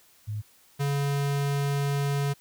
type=tone pair in turn; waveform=sine / square; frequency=105.9 / 141.36 Hz; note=G#2 / C#3; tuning=+34 / +34 cents; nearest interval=perfect fourth; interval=500 cents; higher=second; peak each=-29 / -25 dBFS; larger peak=second; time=0.27-0.42 / 0.79-2.34 s; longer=second; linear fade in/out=20 ms; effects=white hiss -59 dBFS RMS until 2.4 s